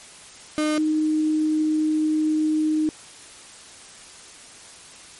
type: tone pair in turn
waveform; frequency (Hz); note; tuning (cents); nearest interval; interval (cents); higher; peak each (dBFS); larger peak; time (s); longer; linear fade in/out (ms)
35% pulse / sine; 305.1 / 309.5; D#4 / D#4; -34 / -9; unison; 25; second; -18; neither; 0.58-0.78 / 0.78-2.89; second; 0
effects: white hiss -44 dBFS RMS until 5.19 s + MP3 48 kbps